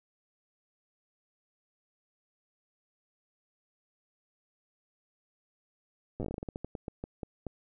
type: slowing click train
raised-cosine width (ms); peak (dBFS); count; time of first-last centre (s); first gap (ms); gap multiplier
2; -23; 19; 6.2-7.467; 8; 1.22
effects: none